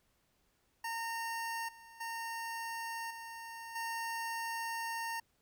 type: tone with level steps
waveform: 25% pulse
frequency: 917 Hz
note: A#5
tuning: 29 cents flat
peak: -33 / -50 / -35 / -41 / -33 dBFS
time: 0.84-5.2 s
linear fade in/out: 5 ms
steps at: 1.68 / 2 / 3.1 / 3.75 s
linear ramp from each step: 10 ms
effects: pink hiss -75 dBFS RMS until 5.41 s